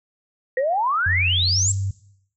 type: exponential sweep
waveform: sine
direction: up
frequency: 493.7 to 7790 Hz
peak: -18 dBFS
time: 0.57-1.72 s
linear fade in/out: 5 ms
type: tone with exponential decay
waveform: sine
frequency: 1885 Hz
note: A#6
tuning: 19 cents sharp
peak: -23 dBFS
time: 0.57-0.69 s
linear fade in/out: 2 ms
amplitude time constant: 26 ms
type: tone with pitch glide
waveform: sine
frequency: 89.9 to 97.47 Hz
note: F#2 to G2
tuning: -49 to -9 cents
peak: -21 dBFS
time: 1.06-1.91 s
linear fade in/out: 5 ms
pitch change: +140 cents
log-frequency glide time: 1.43-1.71 s
effects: noise-tail reverb RT60 0.7 s tail -19 dB re dry